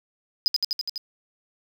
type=tone with echo; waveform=triangle; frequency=4990 Hz; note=D#8; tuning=4 cents sharp; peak=-15 dBFS; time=0.46-0.48 s; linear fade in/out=0 ms; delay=83 ms; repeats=6; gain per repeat=-2 dB; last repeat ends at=0.978 s; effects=none